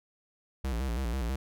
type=tone with vibrato; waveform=square; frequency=61.7 Hz; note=B1; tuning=1 cent flat; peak=-30 dBFS; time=0.64-1.36 s; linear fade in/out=5 ms; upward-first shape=square; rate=6.1 Hz; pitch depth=130 cents each way; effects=none